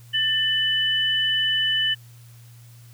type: tone pair together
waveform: sine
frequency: 1779.6 / 2993 Hz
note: A6 / F#7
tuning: +19 / +19 cents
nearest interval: major sixth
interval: 900 cents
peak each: -25 / -20 dBFS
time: 0.13-1.95 s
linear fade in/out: 20 ms
effects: added 118 Hz sine -44 dBFS peak until 2.93 s + white hiss -55 dBFS RMS until 2.93 s